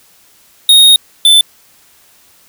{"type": "tone pair in turn", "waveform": "square", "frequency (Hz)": [3729, 3525], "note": ["A#7", "A7"], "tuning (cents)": [0, 2], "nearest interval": "minor second", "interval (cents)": 98, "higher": "first", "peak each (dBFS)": [-3, -4], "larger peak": "first", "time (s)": [[0.69, 0.96], [1.25, 1.41]], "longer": "first", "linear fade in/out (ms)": 2, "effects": ["white hiss -47 dBFS RMS until 2.48 s"]}